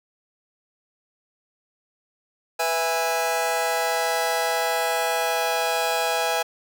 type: chord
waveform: sawtooth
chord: E major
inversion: second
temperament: just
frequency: 494.4 / 659.3 / 824.1 Hz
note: B4 / E5 / G#5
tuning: +2 / 0 / -14 cents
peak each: -24 / -22 / -21 dBFS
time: 2.59-6.43 s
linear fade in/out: 10 ms
effects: none